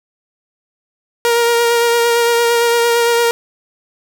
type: tone with vibrato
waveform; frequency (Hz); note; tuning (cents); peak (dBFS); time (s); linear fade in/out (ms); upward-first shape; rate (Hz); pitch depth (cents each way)
sawtooth; 470; A#4; +14; -7; 1.25-3.31; 0; sine; 8.8; 17
effects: none